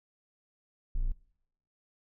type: tone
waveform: triangle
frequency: 29.45 Hz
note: A#0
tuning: 19 cents sharp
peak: -25 dBFS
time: 0.95-1.12 s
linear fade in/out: 0 ms
effects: noise-tail reverb RT60 0.7 s tail -20 dB re dry

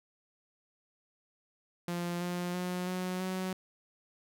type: tone with pitch steps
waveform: sawtooth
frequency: 173.9 / 176.94 / 180.03 / 183.18 / 186.38 Hz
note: F3 / F3 / F#3 / F#3 / F#3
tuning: -7 / +23 / -47 / -17 / +13 cents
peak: -29 dBFS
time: 1.88-3.53 s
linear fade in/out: 2 ms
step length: 330 ms
effects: none

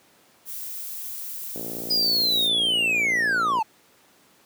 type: noise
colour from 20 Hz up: violet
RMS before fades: -34 dBFS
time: 0.45-2.5 s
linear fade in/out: 50 ms
type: click train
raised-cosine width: 2 ms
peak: -20 dBFS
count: 118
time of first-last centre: 1.56-3.588 s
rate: 57.7 Hz
type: linear sweep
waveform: triangle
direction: down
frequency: 4978 to 840 Hz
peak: -18 dBFS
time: 1.9-3.63 s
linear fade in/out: 10 ms
effects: pink hiss -57 dBFS RMS until 4.45 s + high-pass 200 Hz 12 dB/octave

